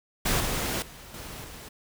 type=noise with level steps; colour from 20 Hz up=pink; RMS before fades=-25 / -29 / -46 / -40 / -43 dBFS; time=0.25-1.69 s; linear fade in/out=10 ms; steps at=0.4 / 0.82 / 1.14 / 1.44 s; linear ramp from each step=2 ms; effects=none